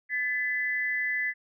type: tone pair together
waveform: sine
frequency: 1739 / 2007 Hz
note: A6 / B6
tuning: -21 / +27 cents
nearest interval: major second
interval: 248 cents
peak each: -30 / -28 dBFS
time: 0.09-1.34 s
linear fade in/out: 50 ms
effects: none